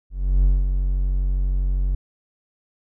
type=tone with ADSR envelope; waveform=triangle; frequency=46.25 Hz; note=F#1; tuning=in tune; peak=-10 dBFS; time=0.1-1.95 s; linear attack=340 ms; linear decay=200 ms; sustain=-6 dB; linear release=4 ms; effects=none